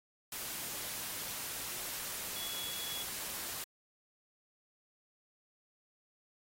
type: tone in noise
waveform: sine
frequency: 3369 Hz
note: G#7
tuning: 24 cents sharp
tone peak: -43 dBFS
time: 2.36-3.03 s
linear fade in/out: 2 ms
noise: white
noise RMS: -41 dBFS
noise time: 0.32-3.64 s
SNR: -5 dB
effects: AAC 48 kbps